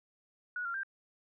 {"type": "tone with pitch steps", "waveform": "sine", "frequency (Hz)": [1461, 1384, 1582], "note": ["F#6", "F6", "G6"], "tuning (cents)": [-22, -16, 15], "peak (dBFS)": -34, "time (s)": [0.56, 0.833], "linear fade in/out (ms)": 2, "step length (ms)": 91, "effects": []}